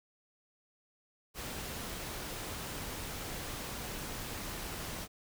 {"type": "noise", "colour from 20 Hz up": "pink", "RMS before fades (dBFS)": -41, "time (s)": [1.34, 5.08], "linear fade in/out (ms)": 50, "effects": []}